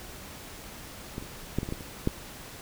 clicks, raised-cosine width 3 ms, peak -20 / -28 / -13 / -19 / -22 / -19 / -29 / -11 dBFS, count 8, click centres 1.181 / 1.225 / 1.586 / 1.631 / 1.689 / 1.724 / 1.808 / 2.074 s, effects pink hiss -44 dBFS RMS until 2.61 s

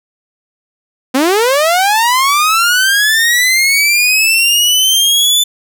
sawtooth linear sweep, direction up, 246.9 to 3520 Hz, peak -5 dBFS, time 1.14-5.44 s, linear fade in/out 10 ms, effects none

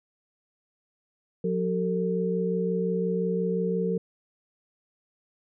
sine tone cluster, 180.7 / 387 / 452.7 Hz, F#3 / G4 / A4, -41 / -22 / +49 cents, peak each -27 / -33 / -27 dBFS, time 1.44-3.98 s, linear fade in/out 5 ms, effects none

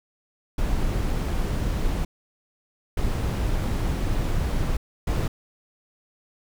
brown noise bursts at uneven times, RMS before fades -24 dBFS, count 3, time 0.58-2.05 / 2.97-4.77 / 5.07-5.28 s, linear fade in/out 5 ms, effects none

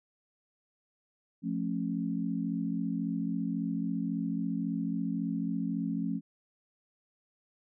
sine chord, F augmented, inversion none, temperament just, 174.61 / 218.3 / 272.8 Hz, F3 / A3 / C#4, 0 / -13 / -28 cents, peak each -34 dBFS, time 1.42-6.21 s, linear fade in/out 50 ms, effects none

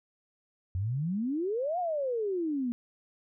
sine exponential two-way sweep, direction up then down, 87.31 to 738 to 232.2 Hz, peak -28 dBFS, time 0.75-2.72 s, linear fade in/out 0 ms, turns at 1.79 s, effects none

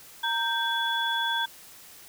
sine tone cluster, 926 / 1569 / 3409 Hz, A#5 / G6 / G#7, -12 / +1 / +45 cents, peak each -29 dBFS, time 0.23-1.46 s, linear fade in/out 10 ms, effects white hiss -49 dBFS RMS until 2.08 s

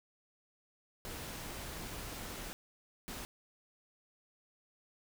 pink noise bursts at uneven times, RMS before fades -44 dBFS, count 2, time 1.05-2.53 / 3.08-3.25 s, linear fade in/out 0 ms, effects none

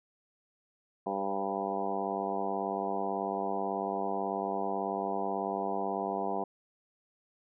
harmonic tone with a mistuned harmonic, 98.2 Hz, G2, 4 cents sharp, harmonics 2 / 3 / 4 / 5 / 6 / 7 / 8 / 9 / 10, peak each -40 / -42 / -38 / -40 / -43 / -36 / -37 / -41 / -41 dBFS, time 1.06-6.44 s, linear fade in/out 5 ms, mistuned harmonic 6, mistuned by -29 cents, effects none

